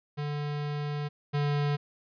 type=tone pair in turn; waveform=square; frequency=146.83 / 145.4 Hz; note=D3 / D3; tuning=0 / -17 cents; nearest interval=unison; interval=17 cents; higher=first; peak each=-31 / -26 dBFS; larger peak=second; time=0.17-1.09 / 1.33-1.77 s; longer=first; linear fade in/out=20 ms; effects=resampled to 11025 Hz